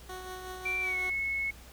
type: tone with tremolo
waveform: 15% pulse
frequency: 370 Hz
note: F#4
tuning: in tune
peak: -32 dBFS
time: 0.09-1.1 s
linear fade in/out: 5 ms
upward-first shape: triangle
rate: 5.4 Hz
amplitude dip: 40%
type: tone with pitch glide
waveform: sine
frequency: 2349 to 2192 Hz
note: D7 to C#7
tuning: 0 to -20 cents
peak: -29 dBFS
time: 0.65-1.51 s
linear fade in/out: 10 ms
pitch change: -120 cents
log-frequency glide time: 0.82-0.96 s
effects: added 60 Hz sine -49 dBFS peak until 1.72 s + pink hiss -53 dBFS RMS until 1.72 s